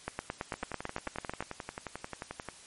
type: two click trains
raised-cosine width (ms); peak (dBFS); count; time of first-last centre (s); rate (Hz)
0.5; -22 / -18; 23 / 13; 0.54-2.487 / 0.08-1.406; 11.3 / 9.05
effects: white hiss -53 dBFS RMS until 2.66 s + MP3 48 kbps